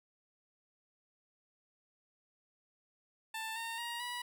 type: tone with pitch steps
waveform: 15% pulse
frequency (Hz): 887 / 915.1 / 944.1 / 974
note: A5 / A#5 / A#5 / B5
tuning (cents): +14 / -32 / +22 / -24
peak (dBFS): -32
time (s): 3.34-4.22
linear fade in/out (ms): 5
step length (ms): 220
effects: none